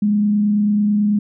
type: tone with frequency modulation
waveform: sine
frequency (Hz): 207.7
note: G#3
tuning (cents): 0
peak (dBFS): -13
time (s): 0.02-1.19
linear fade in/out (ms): 5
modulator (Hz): 29.1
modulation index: 0.22
effects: none